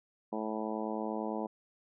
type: harmonic tone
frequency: 108.9 Hz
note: A2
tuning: 17 cents flat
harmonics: 2 / 3 / 4 / 5 / 6 / 7 / 8 / 9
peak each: -38 / -40 / -41 / -42 / -43 / -43 / -44 / -45 dBFS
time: 0.32-1.47 s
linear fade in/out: 10 ms
effects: none